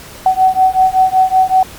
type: beating tone pair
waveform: sine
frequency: 750 / 755.3 Hz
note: F#5 / F#5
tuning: +23 / +35 cents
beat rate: 5.3 Hz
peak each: -11 dBFS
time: 0.26-1.63 s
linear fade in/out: 2 ms
effects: pink hiss -34 dBFS RMS until 1.78 s + Opus 48 kbps